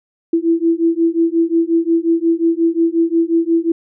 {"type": "beating tone pair", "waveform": "sine", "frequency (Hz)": [329.6, 335.2], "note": ["E4", "E4"], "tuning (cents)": [0, 29], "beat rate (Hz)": 5.6, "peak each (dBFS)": -15, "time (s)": [0.33, 3.72], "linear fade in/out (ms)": 5, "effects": []}